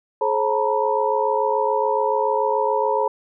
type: tone cluster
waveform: sine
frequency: 427 / 535 / 897 / 964 Hz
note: G#4 / C5 / A5 / B5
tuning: +48 / +38 / +33 / -42 cents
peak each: -23 dBFS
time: 0.21-3.08 s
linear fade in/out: 5 ms
effects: none